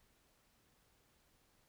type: silence
effects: pink hiss -73 dBFS RMS until 1.68 s